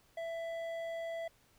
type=tone with hard clipping; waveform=triangle; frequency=664 Hz; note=E5; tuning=12 cents sharp; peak=-39 dBFS; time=0.17-1.28 s; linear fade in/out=5 ms; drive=12 dB; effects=pink hiss -68 dBFS RMS until 1.58 s